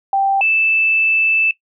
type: tone pair in turn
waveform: sine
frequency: 784 / 2637 Hz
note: G5 / E7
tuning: 0 / 0 cents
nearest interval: octave + major sixth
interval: 2100 cents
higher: second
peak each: -12 dBFS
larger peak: neither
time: 0.13-0.41 / 0.41-1.51 s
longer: second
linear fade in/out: 2 ms
effects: noise-tail reverb RT60 0.1 s tail -17 dB re dry